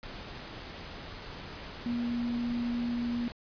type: tone in noise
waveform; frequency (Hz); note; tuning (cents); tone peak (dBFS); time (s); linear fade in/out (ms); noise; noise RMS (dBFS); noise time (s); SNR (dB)
sine; 238.9; A#3; +43; -29; 1.86-3.28; 0; pink; -43; 0.03-3.32; +11
effects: resampled to 11025 Hz